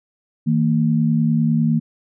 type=tone pair together; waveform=sine; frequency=158.9 / 228.9 Hz; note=D#3 / A#3; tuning=+37 / -31 cents; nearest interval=tritone; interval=632 cents; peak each=-17 dBFS; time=0.46-1.8 s; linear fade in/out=20 ms; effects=none